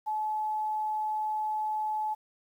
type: tone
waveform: sine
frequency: 859 Hz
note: A5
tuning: 42 cents flat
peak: -28 dBFS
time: 0.06-2.15 s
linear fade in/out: 20 ms
effects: 10-bit